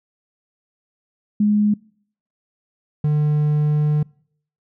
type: tone pair in turn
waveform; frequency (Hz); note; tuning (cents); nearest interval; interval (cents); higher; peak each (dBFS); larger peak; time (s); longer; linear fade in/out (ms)
sine / triangle; 208.8 / 149.96; G#3 / D3; +10 / +36; tritone; 574; first; -13; neither; 1.4-1.74 / 3.04-4.03; second; 5
effects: noise-tail reverb RT60 0.6 s tail -25 dB re dry

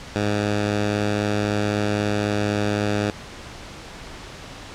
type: tone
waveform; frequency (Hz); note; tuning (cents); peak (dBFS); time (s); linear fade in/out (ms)
10% pulse; 103.83; G#2; 0; -12; 0.16-3.1; 0
effects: pink hiss -38 dBFS RMS until 4.74 s + low-pass 6000 Hz 12 dB/octave

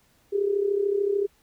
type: tone with amplitude modulation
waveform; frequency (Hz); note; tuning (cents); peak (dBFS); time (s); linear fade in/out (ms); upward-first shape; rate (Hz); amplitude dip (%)
sine; 401.8; G4; +43; -18; 0.32-1.27; 20; sine; 33.5; 70
effects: pink hiss -63 dBFS RMS until 1.42 s

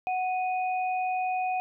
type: tone pair together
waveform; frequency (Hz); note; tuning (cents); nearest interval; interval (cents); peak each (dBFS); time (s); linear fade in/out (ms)
sine; 740 / 2489; F#5 / D#7; 0 / 0; octave + major sixth; 2100; -26 / -36; 0.07-1.6; 0
effects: none

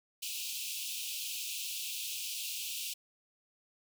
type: high-pass noise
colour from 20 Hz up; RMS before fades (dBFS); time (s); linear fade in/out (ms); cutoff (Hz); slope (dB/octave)
pink; -39; 0.22-2.94; 10; 2500; 96
effects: none

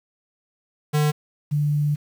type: tone pair in turn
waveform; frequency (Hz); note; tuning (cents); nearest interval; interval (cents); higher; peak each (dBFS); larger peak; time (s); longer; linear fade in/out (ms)
square / sine; 150 / 147.34; D3 / D3; +37 / +6; unison; 31; first; -18; neither; 0.93-1.12 / 1.51-1.96; second; 20
effects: 8-bit

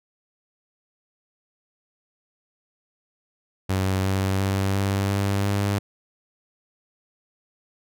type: tone with pitch steps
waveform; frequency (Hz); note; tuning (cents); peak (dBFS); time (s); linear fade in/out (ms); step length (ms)
sawtooth; 95 / 96.1 / 97.22 / 98.35 / 99.49 / 100.65; F#2 / G2 / G2 / G2 / G2 / G2; +46 / -34 / -14 / +6 / +26 / +46; -17; 3.69-5.79; 10; 350
effects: none

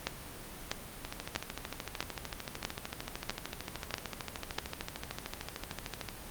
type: two click trains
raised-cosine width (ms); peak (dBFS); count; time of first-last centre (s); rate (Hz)
0.2; -13 / -19; 8 / 68; 0.07-4.586 / 1.05-6.088; 1.55 / 13.3
effects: pink hiss -46 dBFS RMS until 6.3 s + Opus 32 kbps

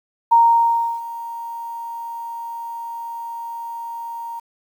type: tone with ADSR envelope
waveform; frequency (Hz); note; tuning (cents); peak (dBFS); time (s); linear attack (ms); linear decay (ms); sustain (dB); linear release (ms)
sine; 929; A#5; -6; -8; 0.31-4.4; 15; 680; -19; 12
effects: 8-bit

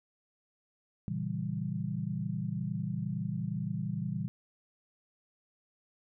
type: chord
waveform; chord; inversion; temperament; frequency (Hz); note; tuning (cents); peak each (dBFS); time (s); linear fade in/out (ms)
sine; A# diminished seventh; none; equal; 116.54 / 138.59 / 164.81 / 196; A#2 / C#3 / E3 / G3; 0 / 0 / 0 / 0; -38 / -39 / -36 / -37; 1.08-4.28; 0
effects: none

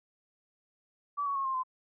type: tone with pitch steps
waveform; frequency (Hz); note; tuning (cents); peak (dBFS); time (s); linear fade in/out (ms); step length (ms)
sine; 1151 / 1119.5 / 1088.9 / 1059.1 / 1030.2; D6 / C#6 / C#6 / C6 / C6; -35 / +17 / -31 / +21 / -27; -29; 1.17-1.635; 20; 93
effects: none

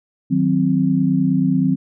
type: chord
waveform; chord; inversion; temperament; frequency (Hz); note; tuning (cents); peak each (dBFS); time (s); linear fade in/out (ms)
sine; C diminished; first; equal; 155.56 / 185 / 261.6; Eb3 / Gb3 / C4; 0 / 0 / 0; -20 / -18 / -17; 0.3-1.76; 20
effects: none

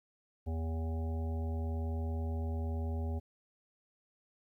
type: harmonic tone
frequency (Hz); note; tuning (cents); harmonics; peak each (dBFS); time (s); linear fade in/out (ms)
81; E2; -30; 1 / 3 / 5 / 7 / 9 / 10; -33 / -43 / -47 / -50 / -52 / -53; 0.46-3.2; 20
effects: 12-bit

